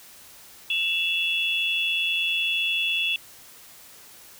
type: tone cluster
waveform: sine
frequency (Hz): 2671 / 2841 / 3400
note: E7 / F7 / G#7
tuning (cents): +22 / +29 / +40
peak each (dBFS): -24 / -31 / -27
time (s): 0.7-3.16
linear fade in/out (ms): 2
effects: white hiss -48 dBFS RMS until 4.39 s